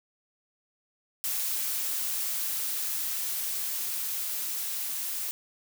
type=noise with level ramp; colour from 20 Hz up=blue; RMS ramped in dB=-30 to -33 dBFS; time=1.24-5.31 s; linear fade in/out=0 ms; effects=none